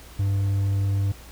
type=tone; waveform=triangle; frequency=98.9 Hz; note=G2; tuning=16 cents sharp; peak=-18 dBFS; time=0.19-1.12 s; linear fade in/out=5 ms; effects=added 60 Hz sine -44 dBFS peak until 1.31 s + pink hiss -47 dBFS RMS until 1.31 s